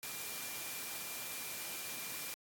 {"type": "tone in noise", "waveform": "sine", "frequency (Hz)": 2388, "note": "D7", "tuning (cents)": 28, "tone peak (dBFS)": -51, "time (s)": [0.03, 2.34], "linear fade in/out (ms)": 0, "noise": "white", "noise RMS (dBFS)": -43, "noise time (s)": [0.03, 2.34], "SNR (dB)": -11, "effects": ["high-pass 100 Hz 12 dB/octave", "AAC 64 kbps"]}